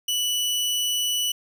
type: tone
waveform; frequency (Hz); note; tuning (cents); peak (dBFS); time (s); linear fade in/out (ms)
sawtooth; 2960; F#7; 0; -19; 0.08-1.32; 5
effects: none